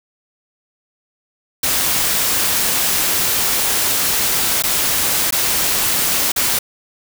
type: noise with dropouts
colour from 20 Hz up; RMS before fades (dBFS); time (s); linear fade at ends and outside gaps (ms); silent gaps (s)
white; -17; 1.63-6.59; 5; 4.624-4.636 / 5.308-5.323 / 6.32-6.361
effects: none